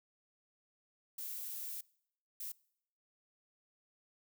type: noise bursts at uneven times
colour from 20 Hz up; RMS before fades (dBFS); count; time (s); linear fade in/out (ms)
violet; -43; 2; 1.18-1.81 / 2.4-2.52; 5
effects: noise-tail reverb RT60 0.7 s tail -24 dB re dry